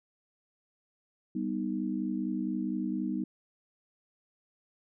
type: chord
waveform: sine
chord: G augmented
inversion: none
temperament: equal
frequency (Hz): 196 / 246.9 / 311.1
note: G3 / B3 / D#4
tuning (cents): 0 / 0 / 0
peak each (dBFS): -34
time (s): 1.35-3.24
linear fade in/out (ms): 5
effects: none